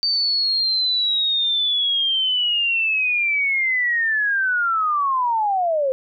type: linear sweep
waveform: sine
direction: down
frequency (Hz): 4608 to 512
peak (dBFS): -17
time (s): 0.03-5.92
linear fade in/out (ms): 0
effects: none